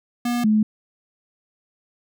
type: tone pair in turn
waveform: square / sine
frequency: 240.9 / 214.6 Hz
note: B3 / A3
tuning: -43 / -43 cents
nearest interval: major second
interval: 200 cents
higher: first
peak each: -21 / -14 dBFS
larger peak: second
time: 0.25-0.44 / 0.44-0.63 s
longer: neither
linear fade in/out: 5 ms
effects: none